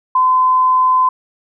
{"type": "tone", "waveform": "sine", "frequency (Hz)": 1023, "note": "C6", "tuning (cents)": -39, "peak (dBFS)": -9, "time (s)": [0.15, 1.09], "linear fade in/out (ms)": 5, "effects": []}